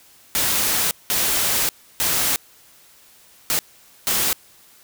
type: noise bursts at uneven times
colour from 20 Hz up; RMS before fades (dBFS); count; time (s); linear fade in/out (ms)
white; -20; 5; 0.35-0.91 / 1.1-1.69 / 2-2.36 / 3.5-3.59 / 4.07-4.33; 0
effects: white hiss -51 dBFS RMS until 4.83 s